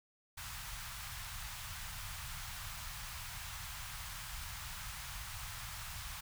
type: band-stop noise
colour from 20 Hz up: pink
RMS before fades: -45 dBFS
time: 0.37-6.21 s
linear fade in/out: 10 ms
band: 130 to 910 Hz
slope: 24 dB/octave
effects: none